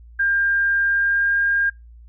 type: tone with pitch glide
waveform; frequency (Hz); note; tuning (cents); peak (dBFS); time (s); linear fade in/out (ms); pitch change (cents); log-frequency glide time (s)
sine; 1600 to 1611.1; G6 to G6; +35 to +47; -16; 0.19-1.7; 10; +12; 0.86-1.4
effects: noise-tail reverb RT60 0.2 s tail -24 dB re dry + added 58 Hz sine -41 dBFS peak until 2.08 s